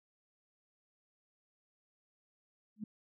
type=tone with exponential growth; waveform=sine; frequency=213.4 Hz; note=G#3; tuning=47 cents sharp; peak=-34 dBFS; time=2.76-2.84 s; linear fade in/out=5 ms; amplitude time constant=16 ms; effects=none